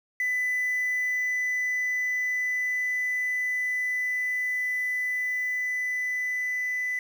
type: tone with level ramp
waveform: sine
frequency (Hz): 1998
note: B6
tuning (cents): +20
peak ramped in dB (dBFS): -22 to -25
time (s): 0.2-6.99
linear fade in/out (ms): 2
effects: tanh soft clip ceiling -22 dBFS + 8-bit